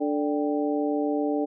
harmonic tone with a mistuned harmonic, 146.83 Hz, D3, in tune, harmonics 2 / 3 / 4 / 5, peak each -25 / -29 / -31 / -33 dBFS, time 0-1.46 s, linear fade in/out 20 ms, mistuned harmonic 5, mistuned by +110 cents, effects none

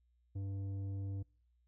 sine tone with tanh clipping, 98 Hz, G2, in tune, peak -39 dBFS, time 0.35-1.23 s, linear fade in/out 10 ms, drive 9 dB, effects noise-tail reverb RT60 0.4 s tail -26 dB re dry + added 60 Hz sine -70 dBFS peak until 1.67 s

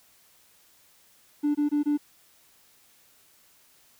triangle tone bursts, 293.7 Hz, D4, in tune, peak -18 dBFS, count 4, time 1.43-1.976 s, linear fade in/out 20 ms, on 120 ms, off 22 ms, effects tanh soft clip ceiling -17 dBFS + white hiss -60 dBFS RMS until 3.99 s

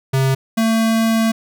square tone pair in turn, 133.6 / 224.7 Hz, C3 / A3, +36 / +37 cents, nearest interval major sixth, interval 901 cents, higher second, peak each -14 dBFS, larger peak neither, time 0.13-0.35 / 0.57-1.32 s, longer second, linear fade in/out 10 ms, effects none

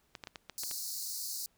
clicks, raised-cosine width 0.2 ms, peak -25 dBFS, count 7, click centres 0.152 / 0.238 / 0.272 / 0.358 / 0.497 / 0.635 / 0.712 s
pink high-pass noise, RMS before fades -39 dBFS, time 0.58-1.46 s, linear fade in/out 0 ms, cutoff 4200 Hz, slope 96 dB/octave
effects pink hiss -72 dBFS RMS until 1.57 s

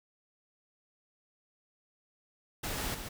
pink noise with echo, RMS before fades -36 dBFS, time 2.63-2.95 s, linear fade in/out 10 ms, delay 140 ms, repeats 1, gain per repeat -6 dB, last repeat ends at 3.09 s, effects none

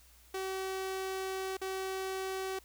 sawtooth tone with dropouts, 380.9 Hz, G4, 50 cents flat, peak -31 dBFS, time 0.34-2.59 s, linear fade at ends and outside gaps 5 ms, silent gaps 1.57-1.614 s, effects added 60 Hz sine -61 dBFS peak until 2.64 s + white hiss -62 dBFS RMS until 2.64 s

